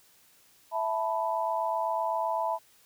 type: chord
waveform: sine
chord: E suspended fourth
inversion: none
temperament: equal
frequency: 659.3 / 880 / 987.8 Hz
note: E5 / A5 / B5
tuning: 0 / 0 / 0 cents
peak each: -31 dBFS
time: 0.71-2.59 s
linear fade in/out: 50 ms
effects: white hiss -61 dBFS RMS until 2.85 s